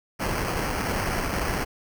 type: noise with sample-and-hold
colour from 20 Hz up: pink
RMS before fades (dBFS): -27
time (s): 0.19-1.65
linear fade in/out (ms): 20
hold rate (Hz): 3675
effects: none